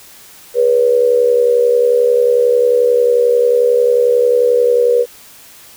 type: tone with amplitude modulation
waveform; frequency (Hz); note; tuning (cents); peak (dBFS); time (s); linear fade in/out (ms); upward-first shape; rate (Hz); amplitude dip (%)
sine; 485.3; B4; -30; -5; 0.54-5.06; 50; sine; 71.2; 70
effects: white hiss -40 dBFS RMS until 5.76 s